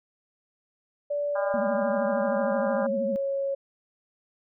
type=tone with pitch glide; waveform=sine; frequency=580 to 550.6 Hz; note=D5 to C#5; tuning=-22 to -12 cents; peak=-25 dBFS; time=1.1-3.55 s; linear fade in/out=10 ms; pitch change=-90 cents; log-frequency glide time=1.42-2.83 s
type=harmonic tone; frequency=201.3 Hz; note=G3; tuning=46 cents sharp; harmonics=3 / 4 / 5 / 6 / 7 / 8; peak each=-32 / -34 / -36 / -38 / -39 / -40 dBFS; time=1.35-2.87 s; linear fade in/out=10 ms
type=tone with vibrato; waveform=sine; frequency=220 Hz; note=A3; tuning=in tune; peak=-29 dBFS; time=1.54-3.16 s; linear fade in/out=0 ms; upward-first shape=triangle; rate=13 Hz; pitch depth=190 cents each way
effects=none